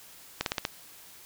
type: slowing click train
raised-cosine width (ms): 0.2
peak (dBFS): -10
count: 5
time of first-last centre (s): 0.41-0.651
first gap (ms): 52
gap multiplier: 1.1
effects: white hiss -51 dBFS RMS until 1.25 s